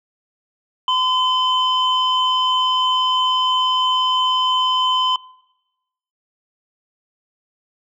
sine tone pair together, 1020 / 3057 Hz, C6 / G7, -44 / -44 cents, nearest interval octave + perfect fifth, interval 1900 cents, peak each -16 / -18 dBFS, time 0.88-5.16 s, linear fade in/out 2 ms, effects noise-tail reverb RT60 1.0 s tail -23 dB re dry + tanh soft clip ceiling -9 dBFS

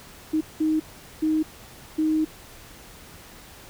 sine tone bursts at uneven times, 312.4 Hz, D#4, 7 cents sharp, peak -19 dBFS, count 4, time 0.33-0.41 / 0.6-0.8 / 1.22-1.43 / 1.98-2.25 s, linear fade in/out 10 ms, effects pink hiss -46 dBFS RMS until 3.69 s

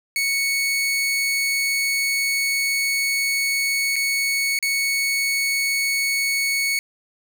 sawtooth tone with dropouts, 2217 Hz, C#7, in tune, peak -16 dBFS, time 0.16-6.79 s, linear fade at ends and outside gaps 1 ms, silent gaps 3.958-3.963 / 4.589-4.626 s, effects none

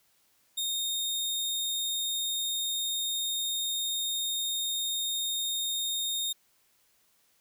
sawtooth tone, 3687 Hz, A#7, 20 cents flat, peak -26 dBFS, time 0.57-6.33 s, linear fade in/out 10 ms, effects white hiss -68 dBFS RMS until 7.4 s

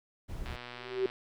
brown noise, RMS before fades -39 dBFS, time 0.28-0.57 s, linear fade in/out 20 ms
click train, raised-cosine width 0.3 ms, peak -27 dBFS, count 79, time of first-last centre 0.46-1.099 s, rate 122 Hz
sine tone with exponential growth, 382.6 Hz, G4, 42 cents flat, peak -23 dBFS, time 0.72-1.06 s, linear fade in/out 2 ms, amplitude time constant 73 ms
effects none

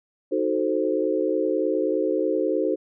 sine chord, D# diminished seventh, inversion none, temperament equal, 311.1 / 370 / 440 / 523.3 Hz, D#4 / F#4 / A4 / C5, 0 / 0 / 0 / 0 cents, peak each -26 dBFS, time 0.31-2.76 s, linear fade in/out 20 ms, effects none

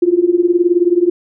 sine tone with tremolo, 350.1 Hz, F4, 4 cents sharp, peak -5 dBFS, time 0.02-1.1 s, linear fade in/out 5 ms, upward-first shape triangle, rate 19 Hz, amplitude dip 95%, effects none

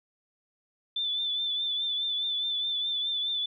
sine tone with vibrato, 3516 Hz, A7, 2 cents flat, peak -27 dBFS, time 0.96-3.46 s, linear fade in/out 5 ms, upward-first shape triangle, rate 4.8 Hz, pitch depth 47 cents each way, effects none

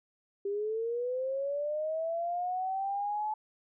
sine linear sweep, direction up, 394.3 to 864 Hz, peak -30 dBFS, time 0.45-3.34 s, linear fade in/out 5 ms, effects none

